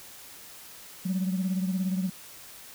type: beating tone pair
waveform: sine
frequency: 185 / 202 Hz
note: F#3 / G#3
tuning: 0 / -48 cents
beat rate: 17 Hz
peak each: -25 / -32 dBFS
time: 1.05-2.1 s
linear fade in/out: 10 ms
effects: tanh soft clip ceiling -21 dBFS + white hiss -47 dBFS RMS until 2.74 s